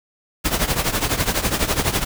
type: noise with tremolo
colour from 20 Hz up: pink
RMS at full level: -17 dBFS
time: 0.44-2.05 s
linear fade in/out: 20 ms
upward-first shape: triangle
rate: 12 Hz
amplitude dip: 85%
effects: none